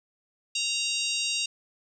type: harmonic tone with a mistuned harmonic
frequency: 938 Hz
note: A#5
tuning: 11 cents sharp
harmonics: 3 / 4 / 5 / 6 / 7 / 8 / 9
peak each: -30 / -32 / -34 / -36 / -37 / -38 / -39 dBFS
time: 0.55-1.46 s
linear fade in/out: 5 ms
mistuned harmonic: 3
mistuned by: -21 cents
effects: 10-bit